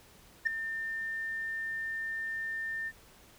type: tone with ADSR envelope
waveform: sine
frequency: 1800 Hz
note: A6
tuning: 39 cents sharp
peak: -20 dBFS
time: 0.45-2.92 s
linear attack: 20 ms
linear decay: 4 ms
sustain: -13 dB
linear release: 46 ms
effects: tanh soft clip ceiling -21 dBFS + pink hiss -58 dBFS RMS until 3.38 s